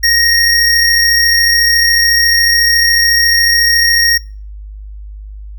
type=tone pair together; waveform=square; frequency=1867 / 5567 Hz; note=A#6 / F8; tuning=+2 / -6 cents; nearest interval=octave + perfect fifth; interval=1892 cents; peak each=-11 dBFS; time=0.03-4.18 s; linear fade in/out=10 ms; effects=noise-tail reverb RT60 0.4 s tail -26 dB re dry + added 51 Hz sine -26 dBFS peak until 5.58 s